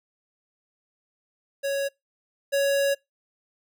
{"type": "tone pair in turn", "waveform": "square", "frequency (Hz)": [555, 557.5], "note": ["C#5", "C#5"], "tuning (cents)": [2, 10], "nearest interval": "unison", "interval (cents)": 8, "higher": "second", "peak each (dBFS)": [-25, -21], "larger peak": "second", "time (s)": [[1.63, 1.89], [2.52, 2.95]], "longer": "second", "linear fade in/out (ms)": 20, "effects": ["noise-tail reverb RT60 0.2 s tail -26 dB re dry"]}